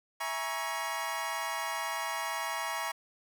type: chord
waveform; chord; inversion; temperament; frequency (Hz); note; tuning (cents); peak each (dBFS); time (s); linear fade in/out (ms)
25% pulse; A# half-diminished seventh; second; equal with one note detuned; 659.3 / 830.6 / 948.6 / 1108.7; E5 / G#5 / A#5 / C#6; 0 / 0 / +30 / 0; -37 / -36 / -33 / -34; 0.2-2.92; 10
effects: none